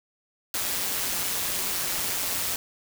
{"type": "noise with amplitude modulation", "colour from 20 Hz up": "white", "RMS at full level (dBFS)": -26, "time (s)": [0.54, 2.56], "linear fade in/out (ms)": 2, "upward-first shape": "sine", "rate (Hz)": 183, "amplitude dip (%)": 50, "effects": []}